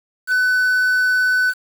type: tone with quantisation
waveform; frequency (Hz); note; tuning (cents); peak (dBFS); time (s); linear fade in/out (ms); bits
triangle; 1503; F#6; +27; -12; 0.27-1.54; 50; 6
effects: none